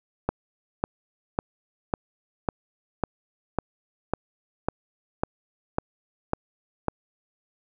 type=click train; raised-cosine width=1 ms; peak=-9 dBFS; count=13; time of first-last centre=0.29-6.883 s; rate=1.82 Hz; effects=none